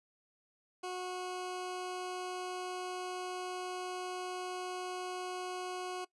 20% pulse tone, 365.2 Hz, F#4, 23 cents flat, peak -33 dBFS, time 0.83-6.05 s, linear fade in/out 10 ms, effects noise-tail reverb RT60 0.1 s tail -20 dB re dry + resampled to 24000 Hz

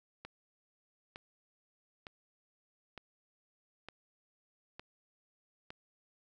click train, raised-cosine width 0.3 ms, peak -29 dBFS, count 7, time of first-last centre 0.25-5.705 s, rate 1.1 Hz, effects none

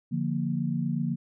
sine chord, Bb major, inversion first, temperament equal, 146.83 / 174.61 / 233.1 Hz, D3 / F3 / Bb3, 0 / 0 / 0 cents, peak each -30 dBFS, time 0.11-1.16 s, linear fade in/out 20 ms, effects none

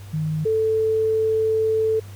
sine tone pair in turn, 155.56 / 440 Hz, D#3 / A4, 0 / 0 cents, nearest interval octave + tritone, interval 1800 cents, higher second, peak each -21 / -17 dBFS, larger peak second, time 0.13-0.45 / 0.45-2 s, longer second, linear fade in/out 10 ms, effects added 99 Hz sine -36 dBFS peak until 2.15 s + pink hiss -48 dBFS RMS until 2.15 s

